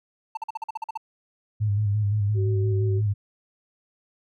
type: tone bursts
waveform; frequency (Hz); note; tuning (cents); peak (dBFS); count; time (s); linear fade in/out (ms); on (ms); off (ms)
triangle; 889; A5; +18; -25; 10; 0.35-0.975; 5; 22; 45
type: tone with vibrato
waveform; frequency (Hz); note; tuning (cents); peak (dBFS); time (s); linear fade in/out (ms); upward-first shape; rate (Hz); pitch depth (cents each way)
sine; 103.83; G#2; 0; -20; 1.6-3.14; 20; square; 5.8; 43
type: tone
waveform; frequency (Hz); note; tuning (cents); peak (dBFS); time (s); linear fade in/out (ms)
sine; 377.4; F#4; +34; -29; 2.34-3.02; 50
effects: none

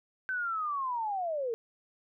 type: linear sweep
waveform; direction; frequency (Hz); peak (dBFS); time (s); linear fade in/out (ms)
sine; down; 1542 to 440; -30; 0.29-1.54; 0
effects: none

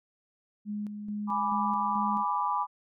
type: tone with tremolo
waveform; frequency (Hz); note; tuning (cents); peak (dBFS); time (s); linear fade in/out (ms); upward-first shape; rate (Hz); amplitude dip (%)
sine; 208.2; G#3; +5; -31; 0.65-2.25; 50; square; 2.3; 45
type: chord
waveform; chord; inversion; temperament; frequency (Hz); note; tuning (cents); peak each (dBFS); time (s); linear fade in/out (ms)
sine; G# diminished; none; equal; 830.6 / 987.8 / 1174.7; G#5 / B5 / D6; 0 / 0 / 0; -32 / -29 / -31; 1.27-2.67; 50
effects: none

